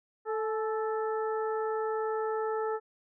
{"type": "harmonic tone with a mistuned harmonic", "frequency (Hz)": 439.7, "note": "A4", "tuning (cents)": -1, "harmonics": [1, 2, 3, 4], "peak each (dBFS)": [-30, -36, -38, -46], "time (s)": [0.25, 2.8], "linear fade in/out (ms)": 50, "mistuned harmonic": 2, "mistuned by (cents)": -38, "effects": []}